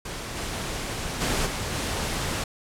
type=noise with level steps; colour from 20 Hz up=pink; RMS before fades=-34 / -31 / -25 / -30 / -28 dBFS; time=0.05-2.44 s; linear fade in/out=5 ms; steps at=0.35 / 1.2 / 1.45 / 1.73 s; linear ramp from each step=20 ms; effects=low-pass 10000 Hz 12 dB/octave